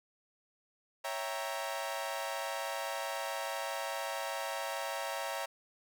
sawtooth chord, C# diminished seventh, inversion none, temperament equal, 554.4 / 659.3 / 784 / 932.3 Hz, C#5 / E5 / G5 / Bb5, 0 / 0 / 0 / 0 cents, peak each -37 / -37 / -39 / -37 dBFS, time 1.04-5.46 s, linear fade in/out 10 ms, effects none

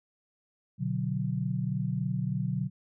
sine chord, B minor, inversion none, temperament equal, 123.47 / 146.83 / 185 Hz, B2 / D3 / F#3, 0 / 0 / 0 cents, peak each -32 dBFS, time 0.78-2.7 s, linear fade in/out 50 ms, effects none

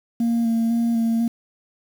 sine tone with vibrato, 230.6 Hz, A#3, 19 cents flat, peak -15 dBFS, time 0.2-1.28 s, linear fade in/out 5 ms, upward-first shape square, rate 2 Hz, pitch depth 17 cents each way, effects tanh soft clip ceiling -16 dBFS + 7-bit

